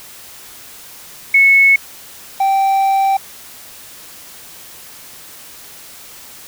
sine / triangle tone pair in turn, 2200 / 779.6 Hz, C#7 / G5, -14 / -10 cents, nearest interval octave + tritone, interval 1796 cents, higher first, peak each -6 / -9 dBFS, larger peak first, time 1.34-1.76 / 2.4-3.17 s, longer second, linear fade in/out 5 ms, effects white hiss -37 dBFS RMS until 6.47 s

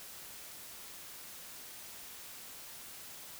silence, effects white hiss -49 dBFS RMS until 3.39 s

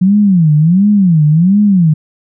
sine tone with vibrato, 176.7 Hz, F3, 21 cents sharp, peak -5 dBFS, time 0.01-1.94 s, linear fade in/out 10 ms, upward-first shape sine, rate 1.4 Hz, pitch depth 290 cents each way, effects none

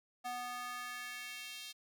square tone with high-pass filter sweep, 246 Hz, B3, 7 cents flat, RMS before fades -44 dBFS, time 0.24-1.73 s, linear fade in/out 20 ms, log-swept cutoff 740 to 3500 Hz, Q 2, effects none

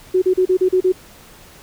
sine tone bursts, 370 Hz, F#4, in tune, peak -11 dBFS, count 7, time 0.14-0.923 s, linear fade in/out 10 ms, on 81 ms, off 36 ms, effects pink hiss -44 dBFS RMS until 1.62 s

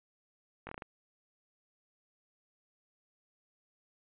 slowing click train, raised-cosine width 0.5 ms, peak -27 dBFS, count 6, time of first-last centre 0.67-0.822 s, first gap 20 ms, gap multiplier 1.21, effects resampled to 8000 Hz

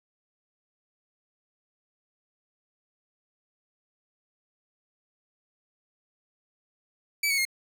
sawtooth tone with pitch steps, 2300 / 2218 / 2139 Hz, D7 / C#7 / C7, -37 / 0 / +38 cents, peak -20 dBFS, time 7.23-7.452 s, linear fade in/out 5 ms, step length 74 ms, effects none

